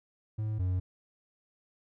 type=tone pair in turn; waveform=triangle; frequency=108.1 / 91.61 Hz; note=A2 / F#2; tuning=-30 / -17 cents; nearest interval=minor third; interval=287 cents; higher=first; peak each=-28 / -25 dBFS; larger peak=second; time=0.38-0.59 / 0.59-0.8 s; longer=neither; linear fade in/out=10 ms; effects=none